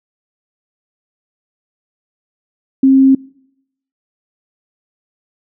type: tone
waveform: sine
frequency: 267.4 Hz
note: C4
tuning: 38 cents sharp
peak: -5 dBFS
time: 2.83-3.15 s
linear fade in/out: 5 ms
effects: noise-tail reverb RT60 0.8 s tail -25 dB re dry